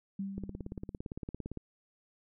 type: tone with exponential decay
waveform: sine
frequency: 196 Hz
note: G3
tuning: in tune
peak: -32 dBFS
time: 0.19-0.98 s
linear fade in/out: 5 ms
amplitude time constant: 170 ms
type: click train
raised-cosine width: 3 ms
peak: -26 dBFS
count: 22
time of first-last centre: 0.38-1.573 s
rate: 17.6 Hz
effects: none